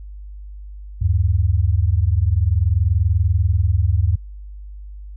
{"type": "tone pair together", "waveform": "sine", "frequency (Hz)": [77.56, 98], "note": ["D#2", "G2"], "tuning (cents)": [-5, 0], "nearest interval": "major third", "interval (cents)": 405, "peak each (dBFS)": -17, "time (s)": [1.01, 4.16], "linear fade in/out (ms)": 10, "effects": ["noise-tail reverb RT60 0.1 s tail -24 dB re dry", "added 50 Hz sine -32 dBFS peak until 5.16 s"]}